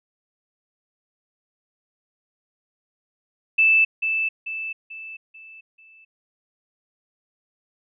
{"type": "tone with echo", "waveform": "sine", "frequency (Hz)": 2637, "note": "E7", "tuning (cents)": 0, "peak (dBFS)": -13, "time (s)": [3.58, 3.85], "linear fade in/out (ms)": 10, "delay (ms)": 440, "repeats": 5, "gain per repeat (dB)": -7, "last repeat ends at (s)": 6.05, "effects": []}